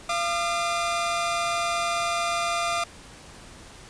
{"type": "tone pair together", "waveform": "sawtooth", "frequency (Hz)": [686.3, 1206], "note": ["F5", "D6"], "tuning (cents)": [-30, 46], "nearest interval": "minor seventh", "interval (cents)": 976, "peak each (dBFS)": -23, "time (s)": [0.09, 2.84], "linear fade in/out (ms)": 5, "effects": ["pink hiss -46 dBFS RMS until 3.89 s", "resampled to 22050 Hz"]}